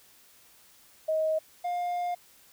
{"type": "tone pair in turn", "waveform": ["sine", "triangle"], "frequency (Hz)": [630, 707.2], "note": ["D#5", "F5"], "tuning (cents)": [21, 22], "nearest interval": "major second", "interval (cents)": 201, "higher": "second", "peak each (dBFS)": [-24, -26], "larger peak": "first", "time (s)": [[1.08, 1.39], [1.64, 2.15]], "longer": "second", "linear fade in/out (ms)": 10, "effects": ["white hiss -58 dBFS RMS until 2.52 s"]}